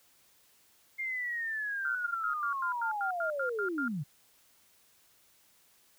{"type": "linear sweep", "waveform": "sine", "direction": "down", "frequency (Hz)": [2131, 130], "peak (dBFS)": -32, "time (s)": [0.98, 4.04], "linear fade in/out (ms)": 20}
{"type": "tone bursts", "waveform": "sine", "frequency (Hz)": 1402, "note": "F6", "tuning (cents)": 6, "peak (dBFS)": -31, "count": 11, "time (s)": [1.85, 3.88], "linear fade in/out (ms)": 2, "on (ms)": 100, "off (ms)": 93}
{"effects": ["white hiss -65 dBFS RMS until 5.98 s"]}